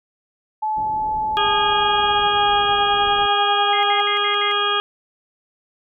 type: tone with pitch glide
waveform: sine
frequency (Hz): 863 to 809.9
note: A5 to G#5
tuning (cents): -34 to -44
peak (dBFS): -19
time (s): 0.62-4.02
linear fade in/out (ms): 10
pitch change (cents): -110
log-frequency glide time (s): 1.46-2.74
type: low-pass noise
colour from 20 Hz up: pink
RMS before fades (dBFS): -38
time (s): 0.76-3.27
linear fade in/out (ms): 10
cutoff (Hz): 890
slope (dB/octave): 48
type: harmonic tone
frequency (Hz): 410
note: G#4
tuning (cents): -22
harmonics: 1 / 2 / 3 / 4 / 6 / 7 / 8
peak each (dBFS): -26 / -28 / -21 / -26 / -30 / -30 / -22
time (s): 1.37-4.8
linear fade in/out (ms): 0
type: tone bursts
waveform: sine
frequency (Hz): 2093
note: C7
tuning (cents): 0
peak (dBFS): -26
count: 5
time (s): 3.73-4.514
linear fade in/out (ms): 0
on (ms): 100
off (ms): 71
effects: none

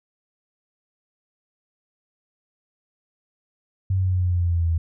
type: exponential sweep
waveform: sine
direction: down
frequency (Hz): 95.8 to 81.7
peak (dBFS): -18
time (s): 3.9-4.78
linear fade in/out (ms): 5
effects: none

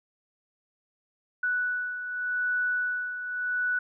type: beating tone pair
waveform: sine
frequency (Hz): 1480 / 1480.85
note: F#6 / F#6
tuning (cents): 0 / +1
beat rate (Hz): 0.85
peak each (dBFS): -27 / -34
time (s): 1.43-3.79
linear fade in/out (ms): 5
effects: none

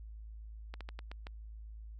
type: slowing click train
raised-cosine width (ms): 0.3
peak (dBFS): -29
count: 6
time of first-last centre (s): 0.74-1.269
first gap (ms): 67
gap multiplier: 1.23
effects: added 54 Hz sine -45 dBFS peak until 1.99 s

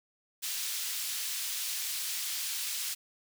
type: high-pass noise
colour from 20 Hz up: pink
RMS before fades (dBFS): -35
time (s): 0.42-2.95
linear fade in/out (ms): 20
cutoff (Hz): 3400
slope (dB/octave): 12
effects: none

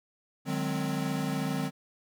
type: chord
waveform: square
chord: Ab dominant seventh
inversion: second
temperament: equal with one note detuned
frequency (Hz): 152.1 / 185 / 207.7 / 261.6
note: Eb3 / Gb3 / Ab3 / C4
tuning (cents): -39 / 0 / 0 / 0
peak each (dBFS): -34 / -36 / -38 / -34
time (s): 0.45-1.71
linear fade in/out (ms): 50
effects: none

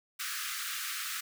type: high-pass noise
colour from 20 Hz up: pink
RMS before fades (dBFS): -37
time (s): 0.19-1.21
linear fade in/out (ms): 10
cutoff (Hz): 1200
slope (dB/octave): 96
effects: none

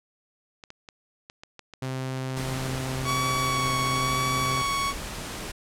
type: clicks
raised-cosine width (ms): 0.2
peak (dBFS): -25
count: 12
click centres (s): 0.638 / 0.704 / 0.888 / 1.299 / 1.435 / 1.593 / 1.737 / 1.85 / 2.174 / 2.303 / 2.78 / 2.951
type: tone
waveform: sawtooth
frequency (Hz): 130.81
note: C3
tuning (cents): 0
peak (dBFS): -25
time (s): 1.82-4.62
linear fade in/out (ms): 5
type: noise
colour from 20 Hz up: pink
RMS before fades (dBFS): -35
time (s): 2.36-5.52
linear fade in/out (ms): 10
type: tone with vibrato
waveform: sawtooth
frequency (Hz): 1124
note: C#6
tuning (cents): +24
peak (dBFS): -21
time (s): 3.04-4.94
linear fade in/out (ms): 50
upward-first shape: sine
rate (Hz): 1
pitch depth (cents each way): 15
effects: low-pass 11000 Hz 12 dB/octave

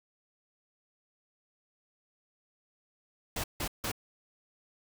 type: noise bursts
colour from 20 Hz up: pink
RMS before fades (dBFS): -34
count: 3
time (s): 3.36-3.917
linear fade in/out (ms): 5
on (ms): 79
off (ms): 160
effects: none

